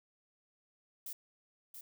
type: noise with echo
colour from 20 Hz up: violet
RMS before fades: -43 dBFS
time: 1.06-1.13 s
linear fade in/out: 5 ms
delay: 680 ms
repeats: 1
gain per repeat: -6 dB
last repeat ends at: 1.81 s
effects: none